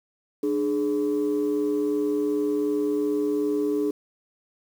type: tone pair together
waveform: sine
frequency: 297.3 / 420 Hz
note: D4 / G#4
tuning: +21 / +19 cents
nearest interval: tritone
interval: 598 cents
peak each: -23 dBFS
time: 0.43-3.91 s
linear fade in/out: 5 ms
effects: tanh soft clip ceiling -17 dBFS + 8-bit